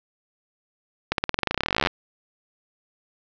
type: accelerating click train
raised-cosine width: 0.3 ms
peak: -5 dBFS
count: 27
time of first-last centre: 1.12-1.871 s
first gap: 62 ms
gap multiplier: 0.93
effects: resampled to 16000 Hz + 7-bit